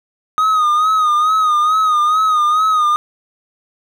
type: tone with vibrato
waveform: triangle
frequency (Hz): 1244.5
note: D#6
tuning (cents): 0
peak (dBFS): -9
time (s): 0.38-2.96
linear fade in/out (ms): 0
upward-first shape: sine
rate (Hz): 2.3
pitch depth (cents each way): 61
effects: none